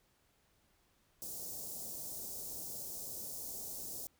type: band-stop noise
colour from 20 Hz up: white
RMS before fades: -44 dBFS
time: 1.22-4.07 s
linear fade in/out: 0 ms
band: 690 to 5500 Hz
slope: 24 dB/octave
effects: pink hiss -73 dBFS RMS until 4.19 s